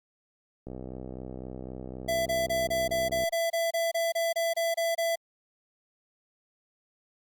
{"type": "click train", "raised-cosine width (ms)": 2, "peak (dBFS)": -26, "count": 165, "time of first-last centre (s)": [0.67, 3.237], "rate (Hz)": 63.9}
{"type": "tone bursts", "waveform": "square", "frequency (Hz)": 668, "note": "E5", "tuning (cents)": 23, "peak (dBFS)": -26, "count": 15, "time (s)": [2.08, 5.158], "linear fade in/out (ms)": 10, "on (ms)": 180, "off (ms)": 27}
{"effects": ["Opus 48 kbps"]}